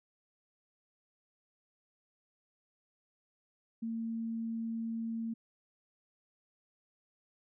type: tone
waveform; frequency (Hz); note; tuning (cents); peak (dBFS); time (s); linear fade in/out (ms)
sine; 227.3; A#3; -43; -34; 3.82-5.34; 10
effects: none